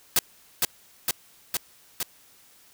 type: noise with echo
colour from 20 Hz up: white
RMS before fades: -20 dBFS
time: 0.16-0.19 s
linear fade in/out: 2 ms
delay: 460 ms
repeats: 4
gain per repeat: -2 dB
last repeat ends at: 2.03 s
effects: white hiss -56 dBFS RMS until 2.73 s